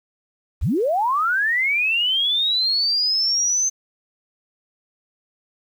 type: linear sweep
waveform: sine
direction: up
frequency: 32.7 to 6272 Hz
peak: -17 dBFS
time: 0.61-3.7 s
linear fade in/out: 20 ms
effects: 8-bit